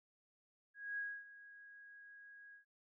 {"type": "tone with ADSR envelope", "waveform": "sine", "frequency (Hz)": 1649, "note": "G#6", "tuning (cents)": -13, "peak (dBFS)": -38, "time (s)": [0.74, 2.65], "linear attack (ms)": 240, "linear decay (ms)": 260, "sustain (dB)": -17, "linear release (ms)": 110, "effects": []}